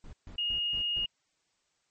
brown noise bursts, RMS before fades -45 dBFS, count 5, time 0.04-1.05 s, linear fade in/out 2 ms, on 90 ms, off 140 ms
sine tone, 2858 Hz, F7, 39 cents sharp, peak -28 dBFS, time 0.38-1.06 s, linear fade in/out 5 ms
effects white hiss -75 dBFS RMS until 1.9 s + MP3 32 kbps

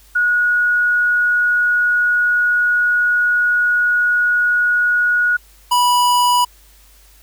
sine / square tone pair in turn, 1454 / 980.3 Hz, F#6 / B5, -31 / -13 cents, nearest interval perfect fifth, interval 682 cents, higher first, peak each -12 dBFS, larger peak neither, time 0.15-5.37 / 5.71-6.45 s, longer first, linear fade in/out 10 ms, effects added 50 Hz sine -47 dBFS peak until 7.22 s + white hiss -50 dBFS RMS until 7.22 s

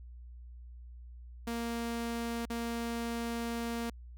sawtooth tone with dropouts, 233.1 Hz, A#3, in tune, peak -30 dBFS, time 1.47-3.9 s, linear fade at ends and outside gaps 5 ms, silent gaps 2.455-2.5 s, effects added 60 Hz sine -46 dBFS peak until 4.17 s

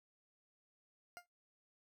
20% pulse tone with exponential decay, 704 Hz, F5, 14 cents sharp, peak -40 dBFS, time 1.17-1.26 s, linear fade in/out 0 ms, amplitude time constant 19 ms, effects noise-tail reverb RT60 0.2 s tail -23 dB re dry

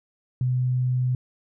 sine tone, 126.4 Hz, B2, 41 cents sharp, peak -20 dBFS, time 0.41-1.15 s, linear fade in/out 2 ms, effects none

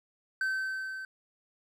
triangle tone with level ramp, 1541 Hz, G6, 30 cents flat, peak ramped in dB -25 to -36 dBFS, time 0.41-1.05 s, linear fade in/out 2 ms, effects none

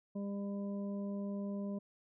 harmonic tone, 200.6 Hz, G3, 40 cents sharp, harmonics 1 / 2 / 3 / 5, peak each -37 / -48 / -47 / -58 dBFS, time 0.15-1.79 s, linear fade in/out 10 ms, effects none

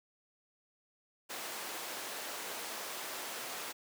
pink high-pass noise, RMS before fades -42 dBFS, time 1.29-3.73 s, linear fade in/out 20 ms, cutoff 490 Hz, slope 12 dB/octave, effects none

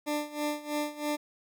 20% pulse tone with tremolo, 297 Hz, D4, 20 cents sharp, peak -23 dBFS, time 0.06-1.17 s, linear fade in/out 20 ms, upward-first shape sine, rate 3.1 Hz, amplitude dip 85%, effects none

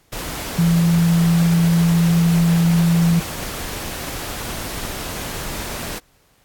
sine tone in noise, 168.5 Hz, E3, 38 cents sharp, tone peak -12 dBFS, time 0.58-3.2 s, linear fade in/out 10 ms, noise pink, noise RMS -28 dBFS, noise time 0.12-5.99 s, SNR +13 dB, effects pink hiss -58 dBFS RMS until 6.44 s + AAC 64 kbps

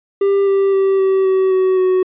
triangle tone with pitch steps, 396.4 / 392.1 / 387.8 / 383.6 / 379.4 / 375.2 / 371.1 Hz, G4 / G4 / G4 / G4 / F#4 / F#4 / F#4, +19 / 0 / -19 / -37 / +43 / +24 / +5 cents, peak -9 dBFS, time 0.21-2.03 s, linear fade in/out 5 ms, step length 260 ms, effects resampled to 8000 Hz

